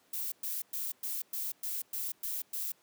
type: noise bursts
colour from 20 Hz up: violet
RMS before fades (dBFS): -36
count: 9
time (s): 0.13-2.72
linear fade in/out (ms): 5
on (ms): 190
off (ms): 110
effects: pink hiss -67 dBFS RMS until 2.82 s + high-pass 200 Hz 12 dB/octave